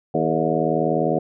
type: harmonic tone with a mistuned harmonic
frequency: 79.8 Hz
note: D#2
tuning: 44 cents sharp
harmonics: 2 / 3 / 4 / 5 / 6 / 7 / 8 / 9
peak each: -26 / -26 / -26 / -26 / -26 / -26 / -26 / -26 dBFS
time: 0.14-1.19 s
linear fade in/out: 5 ms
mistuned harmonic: 6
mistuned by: -73 cents
effects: none